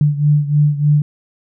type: beating tone pair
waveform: sine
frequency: 146.83 / 150.13 Hz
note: D3 / D3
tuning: 0 / +38 cents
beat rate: 3.3 Hz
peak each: -12 / -16 dBFS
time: 0.01-1.02 s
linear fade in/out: 2 ms
effects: none